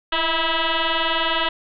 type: tone with frequency modulation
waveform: sine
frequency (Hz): 987.8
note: B5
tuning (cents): 0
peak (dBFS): -18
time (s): 0.12-1.49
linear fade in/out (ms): 5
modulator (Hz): 326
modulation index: 7.7
effects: none

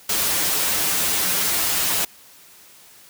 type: noise with comb filter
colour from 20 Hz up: white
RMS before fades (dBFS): -21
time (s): 0.09-2.05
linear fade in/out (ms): 5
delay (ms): 8.1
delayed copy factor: -0.9
effects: white hiss -48 dBFS RMS until 3.09 s + high-pass 60 Hz 12 dB/octave

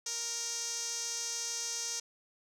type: tone with band-pass filter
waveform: sawtooth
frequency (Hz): 466.2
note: A#4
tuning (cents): 0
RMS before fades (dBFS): -37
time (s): 0.06-2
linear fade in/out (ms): 5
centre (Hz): 6100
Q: 4.9
effects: none

